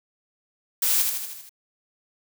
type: noise with echo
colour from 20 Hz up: blue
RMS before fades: -22 dBFS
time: 0.82-1.02 s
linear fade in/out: 5 ms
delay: 79 ms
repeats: 6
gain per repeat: -4 dB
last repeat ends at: 1.494 s
effects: none